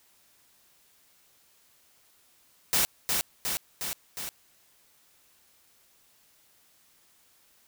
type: noise with echo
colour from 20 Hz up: white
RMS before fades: -24 dBFS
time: 2.73-2.85 s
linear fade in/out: 0 ms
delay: 360 ms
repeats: 4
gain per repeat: -3 dB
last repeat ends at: 4.29 s
effects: white hiss -63 dBFS RMS until 7.67 s